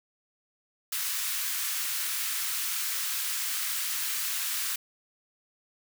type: high-pass noise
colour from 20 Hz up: white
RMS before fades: -31 dBFS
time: 0.92-4.76 s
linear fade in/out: 5 ms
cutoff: 1200 Hz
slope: 24 dB/octave
effects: none